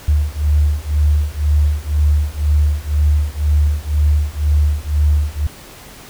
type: beating tone pair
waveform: sine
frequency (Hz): 73.42 / 75.42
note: D2 / D2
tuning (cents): 0 / +47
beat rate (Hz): 2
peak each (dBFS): -15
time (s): 0.08-5.47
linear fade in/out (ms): 5
effects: pink hiss -38 dBFS RMS until 6.09 s